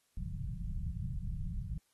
pink low-pass noise, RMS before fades -38 dBFS, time 0.17-1.78 s, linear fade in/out 5 ms, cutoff 190 Hz, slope 96 dB/octave, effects white hiss -75 dBFS RMS until 1.93 s + AAC 32 kbps

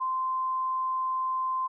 sine tone, 1039 Hz, C6, 12 cents flat, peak -26 dBFS, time 0-1.68 s, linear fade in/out 20 ms, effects none

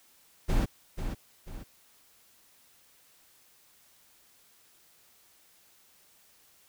brown noise with echo, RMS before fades -25 dBFS, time 0.48-0.66 s, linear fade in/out 20 ms, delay 490 ms, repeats 2, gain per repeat -8 dB, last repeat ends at 1.64 s, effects white hiss -62 dBFS RMS until 6.68 s

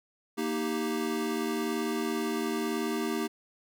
square chord, Eb major, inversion second, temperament equal, 233.1 / 311.1 / 392 Hz, Bb3 / Eb4 / G4, 0 / 0 / 0 cents, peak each -34 dBFS, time 0.37-3.28 s, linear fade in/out 20 ms, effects none

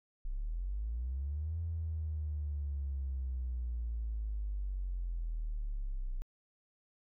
triangle linear two-way sweep, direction up then down, 30 to 83.7 to 30 Hz, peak -30 dBFS, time 0.25-6.22 s, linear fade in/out 0 ms, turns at 1.6 s, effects tanh soft clip ceiling -32 dBFS

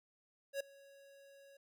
square tone with ADSR envelope, 554.4 Hz, C#5, in tune, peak -35 dBFS, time 0.53-1.57 s, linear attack 72 ms, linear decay 6 ms, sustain -24 dB, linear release 4 ms, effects none

